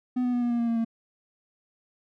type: tone with pitch steps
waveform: triangle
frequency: 250.1 / 246.8 / 243.5 / 240.3 / 237.2 / 234 / 230.9 / 227.9 Hz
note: B3 / B3 / B3 / B3 / A#3 / A#3 / A#3 / A#3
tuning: +22 / -1 / -24 / -47 / +30 / +7 / -16 / -39 cents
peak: -21 dBFS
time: 0.16-0.848 s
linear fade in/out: 10 ms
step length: 86 ms
effects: none